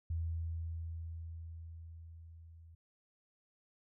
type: tone with level ramp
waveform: sine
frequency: 82.41 Hz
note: E2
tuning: in tune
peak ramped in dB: -33 to -54 dBFS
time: 0.1-2.75 s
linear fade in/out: 5 ms
effects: none